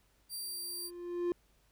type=tone; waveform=15% pulse; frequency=4709 Hz; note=D8; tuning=4 cents sharp; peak=-32 dBFS; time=0.29-0.91 s; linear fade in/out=50 ms
type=tone with exponential growth; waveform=triangle; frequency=350 Hz; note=F4; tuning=4 cents sharp; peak=-26 dBFS; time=0.4-1.32 s; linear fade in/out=1 ms; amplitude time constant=200 ms
effects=added 50 Hz sine -70 dBFS peak until 1.71 s + pink hiss -71 dBFS RMS until 1.71 s